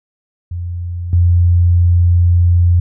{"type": "tone with level steps", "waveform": "sine", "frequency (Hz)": 87.31, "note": "F2", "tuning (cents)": 0, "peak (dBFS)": [-19, -7], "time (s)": [0.51, 2.8], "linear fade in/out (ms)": 5, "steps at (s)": 1.13, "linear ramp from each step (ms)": 2, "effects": []}